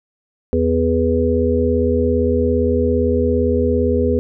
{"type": "harmonic tone with a mistuned harmonic", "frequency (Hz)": 82.7, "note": "E2", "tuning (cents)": 6, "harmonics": [1, 3, 5, 6], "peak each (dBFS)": [-19, -19, -19, -19], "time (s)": [0.53, 4.19], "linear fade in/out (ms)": 0, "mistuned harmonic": 6, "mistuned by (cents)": -18, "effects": []}